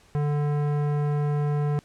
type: tone with tanh clipping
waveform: sine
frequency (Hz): 146.83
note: D3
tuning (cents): 0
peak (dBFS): -24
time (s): 0.15-1.79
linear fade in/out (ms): 0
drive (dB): 17
effects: pink hiss -57 dBFS RMS until 1.84 s + low-pass 9000 Hz 12 dB/octave